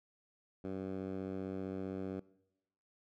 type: tone with band-pass filter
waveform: 10% pulse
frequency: 95.4 Hz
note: G2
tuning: 47 cents flat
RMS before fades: -41 dBFS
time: 0.64-2.2 s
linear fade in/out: 5 ms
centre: 290 Hz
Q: 0.83
effects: noise-tail reverb RT60 0.9 s tail -22 dB re dry